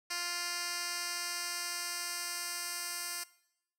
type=tone with band-pass filter sweep; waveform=10% pulse; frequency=349.2 Hz; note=F4; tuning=in tune; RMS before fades=-38 dBFS; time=0.1-3.24 s; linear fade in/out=10 ms; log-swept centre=5500 to 9000 Hz; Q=0.92; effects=noise-tail reverb RT60 0.8 s tail -20 dB re dry